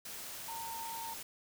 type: tone in noise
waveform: sine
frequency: 913 Hz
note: A#5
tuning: 36 cents flat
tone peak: -41 dBFS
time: 0.48-1.14 s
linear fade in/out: 5 ms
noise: white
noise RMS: -45 dBFS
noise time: 0.05-1.23 s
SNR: +1 dB
effects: none